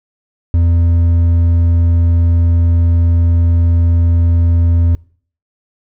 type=tone with hard clipping; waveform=triangle; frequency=84.7 Hz; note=E2; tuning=48 cents sharp; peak=-9 dBFS; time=0.54-4.95 s; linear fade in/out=0 ms; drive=7 dB; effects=noise-tail reverb RT60 0.5 s tail -24 dB re dry